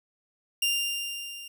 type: tone with level ramp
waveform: sawtooth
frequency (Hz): 2794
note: F7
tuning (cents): 0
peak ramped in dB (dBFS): -19 to -37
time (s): 0.62-1.48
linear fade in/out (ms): 5
effects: none